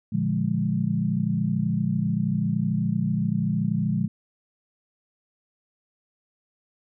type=chord; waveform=sine; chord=Bb dominant seventh; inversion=none; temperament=equal; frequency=116.54 / 146.83 / 174.61 / 207.7 Hz; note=Bb2 / D3 / F3 / Ab3; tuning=0 / 0 / 0 / 0 cents; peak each=-29 / -28 / -26 / -26 dBFS; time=0.12-4.08 s; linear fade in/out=10 ms; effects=none